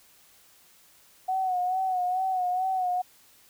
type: tone with vibrato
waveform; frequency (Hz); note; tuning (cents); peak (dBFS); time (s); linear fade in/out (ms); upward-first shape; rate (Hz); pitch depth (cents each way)
sine; 740; F#5; 0; -24; 1.28-3.02; 10; sine; 2.3; 51
effects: white hiss -58 dBFS RMS until 3.49 s